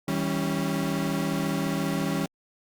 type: chord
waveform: 35% pulse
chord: C# diminished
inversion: first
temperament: equal with one note detuned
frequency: 161.33 / 196 / 277.2 Hz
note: E3 / G3 / C#4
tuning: -37 / 0 / 0 cents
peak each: -28 dBFS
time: 0.08-2.26 s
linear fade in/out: 2 ms
effects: Opus 48 kbps